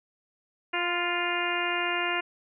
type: harmonic tone with a mistuned harmonic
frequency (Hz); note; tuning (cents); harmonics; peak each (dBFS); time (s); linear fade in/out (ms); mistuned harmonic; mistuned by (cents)
350.3; F4; +5; 1 / 2 / 3 / 4 / 5 / 6 / 7 / 8; -34 / -34 / -34 / -34 / -34 / -34 / -34 / -34; 0.73-2.21; 10; 3; -22
effects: none